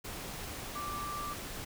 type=tone in noise; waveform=sine; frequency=1174.7 Hz; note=D6; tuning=in tune; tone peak=-37 dBFS; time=0.75-1.34 s; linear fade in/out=10 ms; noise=pink; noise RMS=-42 dBFS; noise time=0.04-1.65 s; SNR=+2 dB; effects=none